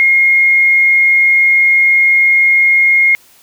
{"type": "tone", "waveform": "sine", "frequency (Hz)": 2143, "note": "C7", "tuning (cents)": 41, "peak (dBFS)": -6, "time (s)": [0, 3.15], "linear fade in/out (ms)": 0, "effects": ["white hiss -46 dBFS RMS until 3.42 s"]}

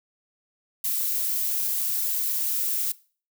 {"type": "noise", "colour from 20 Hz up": "violet", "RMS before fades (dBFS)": -26, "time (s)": [0.84, 2.92], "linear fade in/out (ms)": 5, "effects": ["noise-tail reverb RT60 0.4 s tail -20 dB re dry"]}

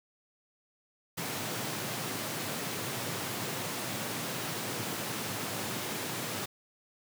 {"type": "high-pass noise", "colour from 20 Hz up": "pink", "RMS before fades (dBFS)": -36, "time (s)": [1.17, 6.46], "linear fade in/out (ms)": 10, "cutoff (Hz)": 100, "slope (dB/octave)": 96, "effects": []}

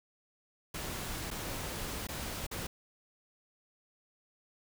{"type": "noise with dropouts", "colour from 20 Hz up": "pink", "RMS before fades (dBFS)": -39, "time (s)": [0.74, 2.67], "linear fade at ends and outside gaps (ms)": 5, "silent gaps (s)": [[1.305, 1.311], [2.071, 2.087], [2.467, 2.512]], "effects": []}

